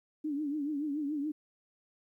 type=tone with vibrato; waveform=sine; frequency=293.7 Hz; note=D4; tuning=in tune; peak=-31 dBFS; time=0.24-1.32 s; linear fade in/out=10 ms; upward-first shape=triangle; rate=7 Hz; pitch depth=120 cents each way; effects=12-bit